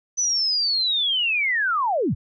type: linear sweep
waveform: sine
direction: down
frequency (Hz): 6060 to 65.41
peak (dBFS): -19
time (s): 0.17-2.15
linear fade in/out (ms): 20
effects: none